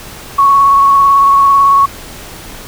sine tone with vibrato, 1108.7 Hz, C#6, in tune, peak -4 dBFS, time 0.38-1.86 s, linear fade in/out 10 ms, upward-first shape triangle, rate 18 Hz, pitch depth 21 cents each way, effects pink hiss -30 dBFS RMS until 2.67 s

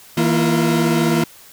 40% pulse tone cluster, 161.6 / 234.7 / 341.7 Hz, E3 / A#3 / F4, -34 / +12 / -38 cents, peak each -18 dBFS, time 0.17-1.24 s, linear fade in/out 5 ms, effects white hiss -44 dBFS RMS until 1.52 s

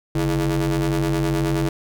35% pulse ring-modulated tone, 92.5 Hz, F#2, in tune, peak -14 dBFS, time 0.15-1.69 s, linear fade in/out 5 ms, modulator 236 Hz, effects none

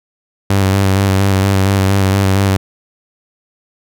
sawtooth tone with vibrato, 97.2 Hz, G2, 14 cents flat, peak -6 dBFS, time 0.5-2.57 s, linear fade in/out 5 ms, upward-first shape square, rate 4.3 Hz, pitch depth 25 cents each way, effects none

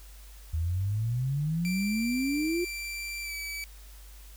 sine exponential sweep, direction up, 77.78 to 360 Hz, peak -26 dBFS, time 0.53-2.65 s, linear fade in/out 10 ms
sawtooth tone with pitch glide, 2349 to 2297 Hz, D7 to D7, 0 to -39 cents, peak -31 dBFS, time 1.65-3.64 s, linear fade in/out 0 ms, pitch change -39 cents, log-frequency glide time 3.22-3.34 s
effects added 50 Hz sine -46 dBFS peak until 4.36 s + white hiss -55 dBFS RMS until 4.36 s

